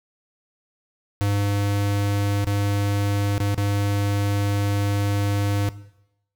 square tone with dropouts, 101.2 Hz, G#2, 44 cents flat, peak -20 dBFS, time 1.21-5.69 s, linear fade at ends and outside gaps 0 ms, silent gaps 2.445-2.47 / 3.38-3.402 / 3.545-3.578 s, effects noise-tail reverb RT60 0.8 s tail -17 dB re dry

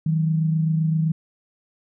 sine tone pair together, 158.79 / 186.5 Hz, D#3 / F#3, +36 / +14 cents, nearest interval minor third, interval 278 cents, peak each -18 / -29 dBFS, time 0.06-1.12 s, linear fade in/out 5 ms, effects none

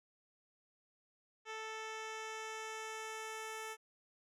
10% pulse tone with low-pass filter sweep, 440 Hz, A4, in tune, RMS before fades -45 dBFS, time 1.45-3.77 s, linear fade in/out 50 ms, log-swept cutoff 4900 to 11000 Hz, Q 1.1, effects none

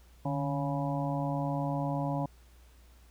harmonic tone with a mistuned harmonic, 140 Hz, C#3, 18 cents sharp, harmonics 1 / 2 / 4 / 5 / 6 / 7, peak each -32 / -35 / -38 / -39 / -40 / -40 dBFS, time 0.25-2.26 s, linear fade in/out 5 ms, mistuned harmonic 1, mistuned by +100 cents, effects added 60 Hz sine -55 dBFS peak until 3.1 s + pink hiss -64 dBFS RMS until 3.1 s

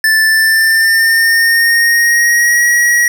square tone with pitch glide, 1760 to 1908.2 Hz, A6 to A#6, 0 to +40 cents, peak -8 dBFS, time 0.04-3.08 s, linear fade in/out 2 ms, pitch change +140 cents, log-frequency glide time 0.25-2.65 s, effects none

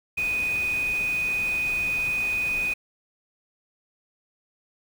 sine tone in noise, 2489 Hz, D#7, in tune, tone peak -23 dBFS, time 0.17-2.74 s, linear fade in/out 10 ms, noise pink, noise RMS -39 dBFS, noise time 0.17-2.74 s, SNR +13 dB, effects none

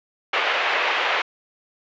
white band-pass noise, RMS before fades -22 dBFS, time 0.33-1.22 s, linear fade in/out 5 ms, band 460 to 2800 Hz, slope 24 dB/octave, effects resampled to 16000 Hz

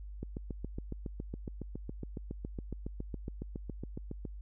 click train, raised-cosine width 3 ms, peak -26 dBFS, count 30, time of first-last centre 0.23-4.252 s, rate 7.21 Hz, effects added 50 Hz sine -42 dBFS peak until 4.41 s

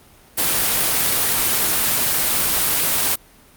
white noise, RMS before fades -18 dBFS, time 0.37-3.16 s, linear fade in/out 20 ms, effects pink hiss -49 dBFS RMS until 3.56 s + Opus 32 kbps

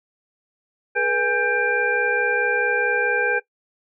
sine tone cluster, 421.7 / 486.3 / 823 / 1577 / 2381 Hz, G#4 / B4 / G#5 / G6 / D7, +26 / -27 / -16 / +10 / +23 cents, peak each -27 / -24 / -28 / -21 / -27 dBFS, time 0.95-3.4 s, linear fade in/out 20 ms, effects noise-tail reverb RT60 0.1 s tail -18 dB re dry

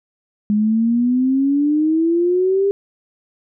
sine exponential sweep, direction up, 206.5 to 402.5 Hz, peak -13 dBFS, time 0.5-2.71 s, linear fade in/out 0 ms, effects none

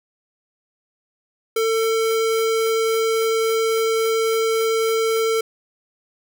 square tone, 448.2 Hz, A4, 32 cents sharp, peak -18 dBFS, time 1.56-5.41 s, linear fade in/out 5 ms, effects none

